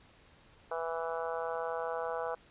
harmonic tone, 164.81 Hz, E3, in tune, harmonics 3 / 4 / 5 / 6 / 7 / 8 / 9, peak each -37 / -39 / -41 / -43 / -44 / -45 / -46 dBFS, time 0.71-2.35 s, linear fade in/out 5 ms, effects pink hiss -61 dBFS RMS until 2.5 s + resampled to 8000 Hz

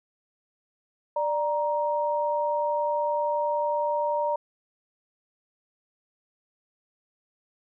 sine tone pair together, 590.9 / 938 Hz, D5 / A#5, +10 / +11 cents, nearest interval minor sixth, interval 801 cents, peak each -26 dBFS, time 1.16-4.36 s, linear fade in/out 5 ms, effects none

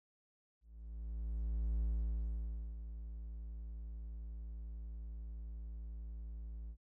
triangle tone with ADSR envelope, 55.6 Hz, A1, 19 cents sharp, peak -30 dBFS, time 0.61-6.77 s, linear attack 1200 ms, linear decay 940 ms, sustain -11 dB, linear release 69 ms, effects none

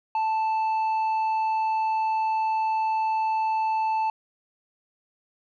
sine tone with tanh clipping, 880 Hz, A5, in tune, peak -23 dBFS, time 0.15-4.1 s, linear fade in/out 2 ms, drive 5 dB, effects none

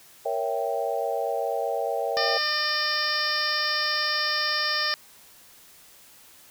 sine chord, A# diminished seventh, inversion none, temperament equal, 466.2 / 554.4 / 659.3 / 784 Hz, A#4 / C#5 / E5 / G5, 0 / 0 / 0 / 0 cents, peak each -30 dBFS, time 0.25-2.38 s, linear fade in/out 10 ms
harmonic tone, 603 Hz, D5, 46 cents sharp, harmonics 1 / 2 / 3 / 4 / 5 / 6 / 7 / 8 / 9, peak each -37 / -31 / -28 / -37 / -37 / -37 / -36 / -29 / -30 dBFS, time 2.17-4.94 s, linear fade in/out 0 ms
effects white hiss -52 dBFS RMS until 6.5 s

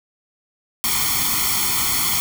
white noise with comb filter, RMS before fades -20 dBFS, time 0.84-2.2 s, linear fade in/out 0 ms, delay 0.91 ms, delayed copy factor +1, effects none

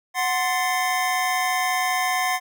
square tone cluster, 738 / 1047 / 1765 / 2069 Hz, F#5 / C6 / A6 / C7, -5 / +1 / +5 / -20 cents, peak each -25 / -27 / -30 / -28 dBFS, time 0.14-2.4 s, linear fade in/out 50 ms, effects none

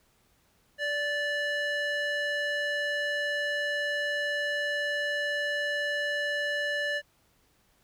square tone with band-pass filter, 583 Hz, D5, 13 cents flat, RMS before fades -30 dBFS, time 0.78-7.02 s, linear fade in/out 50 ms, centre 1900 Hz, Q 1.6, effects pink hiss -67 dBFS RMS until 7.83 s

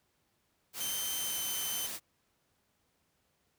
white noise, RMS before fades -40 dBFS, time 0.73-2 s, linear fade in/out 50 ms
10% pulse tone with pitch glide, 3101 to 3067 Hz, G7 to G7, -19 to -38 cents, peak -27 dBFS, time 0.8-1.87 s, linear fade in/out 10 ms, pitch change -19 cents, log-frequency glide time 1.22-1.35 s
effects pink hiss -75 dBFS RMS until 3.58 s + high-pass 60 Hz 12 dB/octave

